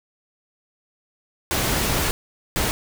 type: noise bursts at uneven times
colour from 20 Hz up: pink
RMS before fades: -22 dBFS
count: 2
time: 1.51-2.11 / 2.56-2.71 s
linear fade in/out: 0 ms
effects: none